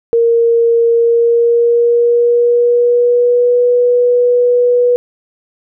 sine tone with pitch glide, 465 to 488.4 Hz, A#4 to B4, -4 to -19 cents, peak -7 dBFS, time 0.13-4.96 s, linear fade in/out 0 ms, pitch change +85 cents, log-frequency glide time 0.91-3.61 s, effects none

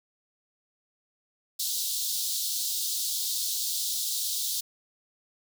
pink high-pass noise, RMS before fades -30 dBFS, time 1.59-4.61 s, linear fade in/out 10 ms, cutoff 3600 Hz, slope 48 dB/octave, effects none

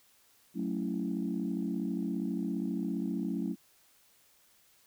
sine chord, F# minor seventh, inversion none, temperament equal, 185 / 220 / 277.2 / 329.6 Hz, F#3 / A3 / C#4 / E4, 0 / 0 / 0 / 0 cents, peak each -35 / -35 / -36 / -38 dBFS, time 0.54-3.56 s, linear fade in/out 50 ms, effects tanh soft clip ceiling -22 dBFS + white hiss -65 dBFS RMS until 4.86 s

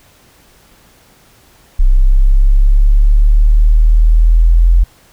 sine exponential sweep, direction up, 32 to 42.98 Hz, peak -4 dBFS, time 1.79-4.84 s, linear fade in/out 10 ms, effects pink hiss -47 dBFS RMS until 5.12 s

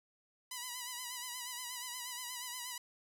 5% pulse tone with vibrato, 987.8 Hz, B5, in tune, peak -29 dBFS, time 0.51-2.78 s, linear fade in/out 5 ms, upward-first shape sine, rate 8.4 Hz, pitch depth 54 cents each way, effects none

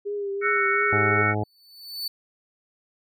sine tone with vibrato, 403.2 Hz, G4, 49 cents sharp, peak -26 dBFS, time 0.05-1.23 s, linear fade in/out 20 ms, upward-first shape triangle, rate 2.8 Hz, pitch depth 42 cents each way
sine chord, F# dominant seventh, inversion third, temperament just, 1332 / 1480 / 1850 / 2220 Hz, E6 / F#6 / A#6 / C#7, +18 / 0 / -14 / +2 cents, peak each -25 / -26 / -29 / -24 dBFS, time 0.41-1.35 s, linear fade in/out 50 ms
harmonic tone, 105.4 Hz, G#2, 26 cents sharp, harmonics 1 / 2 / 3 / 4 / 5 / 6 / 7 / 8, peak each -26 / -33 / -32 / -32 / -38 / -35 / -34 / -34 dBFS, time 0.92-1.44 s, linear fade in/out 10 ms
45% pulse tone with exponential growth, 4492 Hz, C#8, 22 cents sharp, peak -25 dBFS, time 1.43-2.08 s, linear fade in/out 5 ms, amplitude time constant 140 ms
effects none

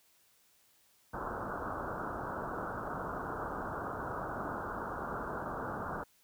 white low-pass noise, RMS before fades -39 dBFS, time 1.13-6.04 s, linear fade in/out 10 ms, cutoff 1500 Hz, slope 96 dB/octave, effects white hiss -68 dBFS RMS until 6.23 s

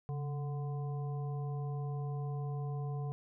harmonic tone with a mistuned harmonic, 146.83 Hz, D3, in tune, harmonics 1 / 3 / 5 / 7, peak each -35 / -47 / -49 / -54 dBFS, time 0.09-3.12 s, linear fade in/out 0 ms, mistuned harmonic 1, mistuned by -88 cents, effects none

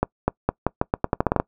accelerating click train, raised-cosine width 1 ms, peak -4 dBFS, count 13, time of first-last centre 0.03-1.4 s, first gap 250 ms, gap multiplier 0.84, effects noise-tail reverb RT60 0.1 s tail -24 dB re dry

